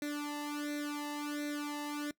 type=tone with flanger; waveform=sawtooth; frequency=293.7 Hz; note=D4; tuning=in tune; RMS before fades=-38 dBFS; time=0.02-2.11 s; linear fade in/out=2 ms; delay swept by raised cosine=0.5 to 1.07 ms; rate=1.4 Hz; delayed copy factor=+1; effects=noise-tail reverb RT60 0.1 s tail -21 dB re dry